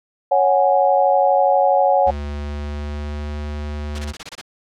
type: chord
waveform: sine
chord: C# suspended fourth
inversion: none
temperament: just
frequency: 554.4 / 739.2 / 831.5 Hz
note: C#5 / F#5 / G#5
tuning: 0 / -2 / +2 cents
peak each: -16 / -16 / -18 dBFS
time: 0.31-2.11 s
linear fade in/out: 10 ms
type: tone with pitch glide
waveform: square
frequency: 72.6 to 74.13 Hz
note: D2 to D2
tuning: -19 to +17 cents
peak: -25 dBFS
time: 2.06-4.13 s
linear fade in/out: 20 ms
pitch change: +36 cents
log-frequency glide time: 2.22-3.36 s
type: noise bursts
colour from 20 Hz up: white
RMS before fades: -29 dBFS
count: 8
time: 3.95-4.414 s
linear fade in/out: 5 ms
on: 37 ms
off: 24 ms
effects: low-pass 5000 Hz 12 dB/octave